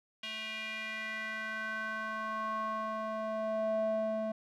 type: tone with band-pass filter sweep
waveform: square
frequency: 218.7 Hz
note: A3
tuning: 10 cents flat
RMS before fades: -36 dBFS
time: 0.23-4.32 s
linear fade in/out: 5 ms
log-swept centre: 2900 to 530 Hz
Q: 3.8
effects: none